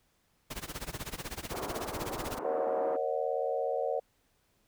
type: noise with tremolo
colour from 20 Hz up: pink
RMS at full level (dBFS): -37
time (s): 0.5-2.39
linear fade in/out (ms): 10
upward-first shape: sine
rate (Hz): 16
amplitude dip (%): 90
type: band-pass noise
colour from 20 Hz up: pink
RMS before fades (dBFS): -39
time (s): 1.51-2.97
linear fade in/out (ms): 10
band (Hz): 300 to 1200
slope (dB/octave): 24
type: chord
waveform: sine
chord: D# minor seventh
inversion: second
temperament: equal with one note detuned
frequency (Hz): 466.2 / 543.6 / 622.3 / 740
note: A#4 / C#5 / D#5 / F#5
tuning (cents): 0 / -34 / 0 / 0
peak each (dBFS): -34 / -33 / -36 / -36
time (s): 2.44-4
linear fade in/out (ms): 10
effects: pink hiss -72 dBFS RMS until 4.67 s